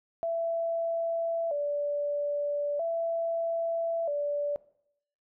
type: tone with vibrato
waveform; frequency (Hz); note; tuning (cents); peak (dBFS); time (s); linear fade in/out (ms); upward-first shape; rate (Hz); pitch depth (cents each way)
sine; 622.3; D#5; 0; -27; 0.23-4.56; 0; square; 0.39; 120
effects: noise-tail reverb RT60 0.7 s tail -19 dB re dry